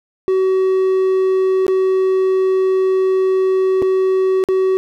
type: tone with dropouts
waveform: triangle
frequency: 377.8 Hz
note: F#4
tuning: 36 cents sharp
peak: -10 dBFS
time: 0.28-4.77 s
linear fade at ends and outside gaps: 0 ms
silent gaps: 1.666-1.681 / 3.819-3.824 / 4.439-4.487 s
effects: none